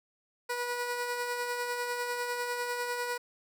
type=tone with tremolo; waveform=15% pulse; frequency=486.6 Hz; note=B4; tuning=26 cents flat; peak=-24 dBFS; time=0.49-3.18 s; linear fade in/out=10 ms; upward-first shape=sine; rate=10 Hz; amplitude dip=35%; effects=none